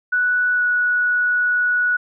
sine tone with pitch glide, 1478 to 1467.8 Hz, F#6 to F#6, -2 to -14 cents, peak -15 dBFS, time 0.12-1.97 s, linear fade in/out 10 ms, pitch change -12 cents, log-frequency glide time 0.54-0.62 s, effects none

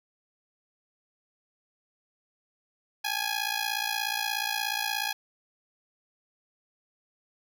10% pulse ring-modulated tone, 830.6 Hz, G#5, in tune, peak -17 dBFS, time 3.04-5.13 s, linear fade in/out 10 ms, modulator 28.4 Hz, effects none

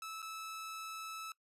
sawtooth tone with dropouts, 1307 Hz, E6, 15 cents flat, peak -39 dBFS, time 0.02-1.32 s, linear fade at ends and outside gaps 2 ms, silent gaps 0.22-0.226 s, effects noise-tail reverb RT60 0.1 s tail -20 dB re dry + resampled to 32000 Hz

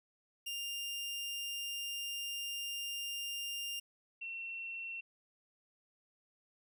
sawtooth / sine tone pair in turn, 2800 / 2712 Hz, F7 / E7, +4 / +49 cents, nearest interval minor second, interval 55 cents, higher first, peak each -35 / -40 dBFS, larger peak first, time 0.46-3.8 / 4.21-5.01 s, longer first, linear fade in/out 10 ms, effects none

